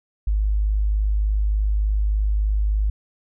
sine tone, 51.7 Hz, G#1, 7 cents flat, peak -17 dBFS, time 0.27-2.9 s, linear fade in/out 5 ms, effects none

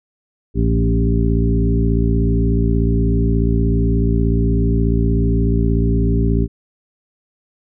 harmonic tone with a mistuned harmonic, 56.6 Hz, A1, 50 cents sharp, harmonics 1 / 2 / 3 / 4 / 5 / 7, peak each -16 / -19 / -21 / -22 / -23 / -24 dBFS, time 0.54-6.48 s, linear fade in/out 50 ms, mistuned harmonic 2, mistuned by -21 cents, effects none

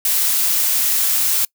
blue noise, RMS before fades -17 dBFS, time 0.05-1.45 s, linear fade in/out 2 ms, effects noise-tail reverb RT60 0.1 s tail -25 dB re dry

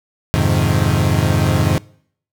35% pulse chord, F minor seventh, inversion none, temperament equal, 87.31 / 103.83 / 130.81 / 155.56 Hz, F2 / Ab2 / C3 / Eb3, 0 / 0 / 0 / 0 cents, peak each -17 dBFS, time 0.34-1.78 s, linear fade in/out 0 ms, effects noise-tail reverb RT60 0.6 s tail -23 dB re dry

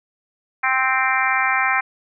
harmonic tone, 261.6 Hz, C4, in tune, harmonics 3 / 4 / 5 / 6 / 7 / 8 / 9, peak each -24 / -24 / -24 / -24 / -24 / -24 / -24 dBFS, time 0.63-1.81 s, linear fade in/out 10 ms, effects none

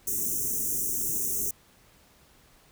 white band-stop noise, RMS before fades -29 dBFS, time 0.07-1.51 s, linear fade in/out 5 ms, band 450 to 5800 Hz, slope 96 dB/octave, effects pink hiss -59 dBFS RMS until 2.71 s

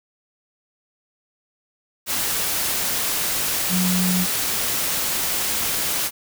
sine tone in noise, 182.2 Hz, F#3, 26 cents flat, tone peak -19 dBFS, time 3.69-4.27 s, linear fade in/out 50 ms, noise white, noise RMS -23 dBFS, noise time 2.06-6.11 s, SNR +1 dB, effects none

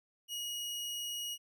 sawtooth tone, 2893 Hz, F#7, 40 cents flat, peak -34 dBFS, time 0.28-1.38 s, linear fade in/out 50 ms, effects none

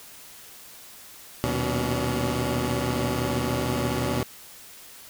15% pulse tone cluster, 77.9 / 118.1 / 124.3 / 190.6 / 284 Hz, D#2 / A#2 / B2 / G3 / C#4, +3 / +23 / +12 / -48 / +42 cents, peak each -25 / -28 / -21 / -29 / -24 dBFS, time 1.44-4.23 s, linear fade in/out 0 ms, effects white hiss -46 dBFS RMS until 5.09 s

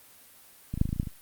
clicks, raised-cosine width 5 ms, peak -19 / -20 / -9 / -17 / -20 / -16 / -26 / -13 / -24 / -22 dBFS, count 10, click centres 0.74 / 0.776 / 0.814 / 0.855 / 0.891 / 0.929 / 0.962 / 0.999 / 1.031 / 1.072 s, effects white hiss -54 dBFS RMS until 1.21 s + Opus 32 kbps

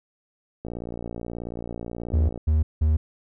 click train, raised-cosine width 2 ms, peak -20 dBFS, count 102, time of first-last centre 0.65-2.376 s, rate 58.5 Hz
triangle tone bursts, 77.4 Hz, D#2, 9 cents flat, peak -15 dBFS, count 3, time 2.13-2.97 s, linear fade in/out 10 ms, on 160 ms, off 180 ms
effects none

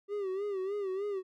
triangle tone with vibrato, 393.4 Hz, G4, 6 cents sharp, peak -30 dBFS, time 0.08-1.23 s, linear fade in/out 50 ms, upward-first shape sine, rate 3.3 Hz, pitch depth 94 cents each way, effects none

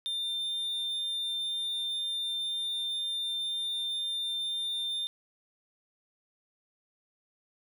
triangle tone, 3601 Hz, A7, 39 cents sharp, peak -29 dBFS, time 0.06-5.07 s, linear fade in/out 0 ms, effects none

